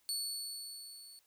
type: tone with level ramp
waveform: 25% pulse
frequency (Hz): 4435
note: C#8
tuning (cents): 0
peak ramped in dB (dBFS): -29 to -48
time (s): 0.09-1.19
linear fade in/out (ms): 0
effects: white hiss -72 dBFS RMS until 1.26 s